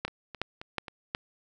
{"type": "two click trains", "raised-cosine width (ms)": 0.3, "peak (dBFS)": [-13, -24], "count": [4, 5], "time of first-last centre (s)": [[0.05, 1.149], [0.08, 1.15]], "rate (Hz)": [2.73, 3.74], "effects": []}